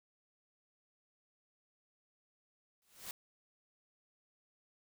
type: noise with exponential growth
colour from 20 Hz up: white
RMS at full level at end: -41 dBFS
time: 2.82-3.11 s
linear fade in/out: 1 ms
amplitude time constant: 63 ms
effects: none